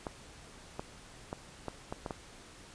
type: clicks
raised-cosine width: 1 ms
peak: -22 dBFS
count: 7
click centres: 0.068 / 0.795 / 1.329 / 1.683 / 1.925 / 2.062 / 2.108 s
effects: pink hiss -53 dBFS RMS until 2.74 s + resampled to 22050 Hz